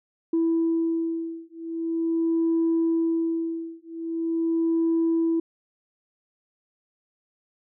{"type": "beating tone pair", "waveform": "sine", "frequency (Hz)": [329.6, 330.03], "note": ["E4", "E4"], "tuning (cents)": [0, 2], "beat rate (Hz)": 0.43, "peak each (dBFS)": -24, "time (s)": [0.33, 5.4], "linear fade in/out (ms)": 5, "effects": ["tanh soft clip ceiling -16 dBFS"]}